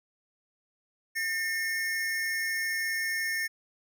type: tone pair together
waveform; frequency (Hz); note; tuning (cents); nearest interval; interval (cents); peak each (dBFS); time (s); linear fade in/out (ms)
square; 1806.4 / 2163; A6 / C#7; +45 / -43; minor third; 312; -30 / -36; 1.15-3.48; 20
effects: none